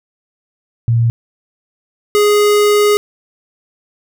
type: tone pair in turn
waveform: sine / square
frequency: 116.54 / 415.3 Hz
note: A#2 / G#4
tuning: 0 / 0 cents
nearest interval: octave + minor seventh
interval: 2200 cents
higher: second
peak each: -9 dBFS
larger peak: neither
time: 0.88-1.1 / 2.15-2.97 s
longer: second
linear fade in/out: 0 ms
effects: none